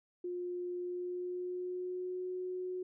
sine tone with pitch glide, 355.9 to 366.1 Hz, F4 to F#4, +33 to -18 cents, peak -36 dBFS, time 0.24-2.83 s, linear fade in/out 5 ms, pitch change +49 cents, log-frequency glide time 0.78-2.27 s, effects none

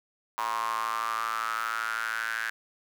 square tone with high-pass filter sweep, 56.3 Hz, A1, 40 cents sharp, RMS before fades -31 dBFS, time 0.38-2.5 s, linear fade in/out 0 ms, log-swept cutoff 1000 to 1600 Hz, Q 7.9, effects none

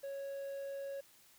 triangle tone with quantisation, 553 Hz, C#5, 4 cents flat, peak -38 dBFS, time 0.03-1.01 s, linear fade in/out 10 ms, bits 11, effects white hiss -64 dBFS RMS until 1.38 s

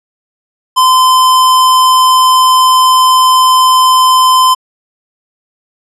square tone, 1028 Hz, C6, 31 cents flat, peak -5 dBFS, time 0.76-4.55 s, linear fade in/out 20 ms, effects low-pass 12000 Hz 12 dB/octave

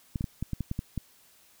clicks, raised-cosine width 5 ms, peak -18 dBFS, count 9, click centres 0.158 / 0.209 / 0.242 / 0.426 / 0.533 / 0.607 / 0.714 / 0.791 / 0.977 s, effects white hiss -60 dBFS RMS until 1.6 s

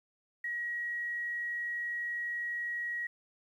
sine tone, 1904 Hz, A#6, 36 cents sharp, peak -33 dBFS, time 0.44-3.07 s, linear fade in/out 5 ms, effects 11-bit

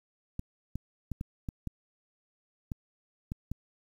clicks, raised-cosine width 5 ms, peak -22 dBFS, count 9, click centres 0.394 / 0.756 / 1.117 / 1.211 / 1.488 / 1.673 / 2.718 / 3.319 / 3.516 s, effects 9-bit

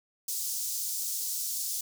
pink high-pass noise, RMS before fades -33 dBFS, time 0.28-1.81 s, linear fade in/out 5 ms, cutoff 5400 Hz, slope 24 dB/octave, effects none

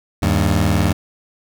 20% pulse tone pair together, 78.74 / 99.2 Hz, D#2 / G2, +21 / +21 cents, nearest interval major third, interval 400 cents, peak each -12 dBFS, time 0.22-0.93 s, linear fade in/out 10 ms, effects none

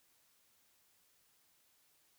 silence, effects white hiss -72 dBFS RMS until 2.18 s

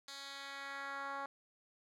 10% pulse tone with band-pass filter sweep, 277.2 Hz, C#4, in tune, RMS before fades -45 dBFS, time 0.08-1.26 s, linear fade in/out 2 ms, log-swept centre 4700 to 1000 Hz, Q 1.4, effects none

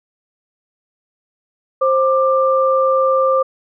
sine tone pair together, 528 / 1185.3 Hz, C5 / D6, +16 / +16 cents, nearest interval octave + major second, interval 1400 cents, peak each -13 / -16 dBFS, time 1.81-3.43 s, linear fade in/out 10 ms, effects none

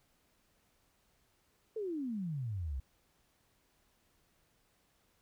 sine exponential sweep, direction down, 455.7 to 61.74 Hz, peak -35 dBFS, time 1.76-2.8 s, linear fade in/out 5 ms, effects pink hiss -73 dBFS RMS until 5.21 s

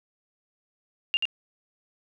sine tone with echo, 2800 Hz, F7, 4 cents sharp, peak -20 dBFS, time 1.14-1.17 s, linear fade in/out 0 ms, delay 84 ms, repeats 1, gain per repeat -3 dB, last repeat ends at 1.254 s, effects none

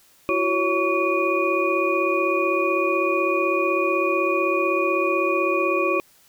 sine tone cluster, 339.1 / 375 / 555 / 1128 / 2455 Hz, E4 / F#4 / C#5 / C#6 / D#7, +49 / +23 / +2 / +30 / -24 cents, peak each -25 dBFS, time 0.29-6 s, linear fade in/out 0 ms, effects white hiss -56 dBFS RMS until 6.28 s

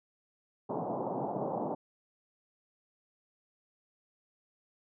white band-pass noise, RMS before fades -35 dBFS, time 0.69-1.75 s, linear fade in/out 10 ms, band 130 to 910 Hz, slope 48 dB/octave, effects none

